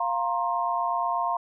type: chord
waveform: sine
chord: F suspended fourth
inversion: none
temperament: equal with one note detuned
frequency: 698.5 / 932.3 / 1060.5 Hz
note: F5 / Bb5 / C6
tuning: 0 / 0 / +23 cents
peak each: -28 dBFS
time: 0-1.37 s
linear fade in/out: 5 ms
effects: none